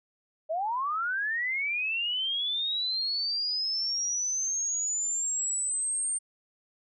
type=linear sweep; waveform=sine; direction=up; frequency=606 to 8780 Hz; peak=-27 dBFS; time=0.49-6.19 s; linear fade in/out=20 ms; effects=none